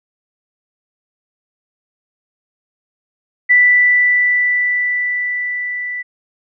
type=tone with level ramp; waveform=sine; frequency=1975.5 Hz; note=B6; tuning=in tune; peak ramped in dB=-6 to -21 dBFS; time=3.49-6.03 s; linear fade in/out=20 ms; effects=none